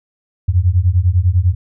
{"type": "beating tone pair", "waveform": "sine", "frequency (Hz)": [85.2, 95.2], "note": ["F2", "F#2"], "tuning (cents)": [-42, 50], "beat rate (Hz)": 10, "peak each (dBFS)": -13, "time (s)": [0.48, 1.55], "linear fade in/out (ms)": 10, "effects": []}